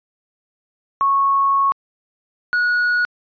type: tone pair in turn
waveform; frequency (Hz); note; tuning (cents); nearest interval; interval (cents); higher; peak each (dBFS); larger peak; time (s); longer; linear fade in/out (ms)
sine / triangle; 1102 / 1457; C#6 / F#6; -11 / -27; perfect fourth; 484; second; -13; neither; 1.01-1.72 / 2.53-3.05; first; 0
effects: resampled to 11025 Hz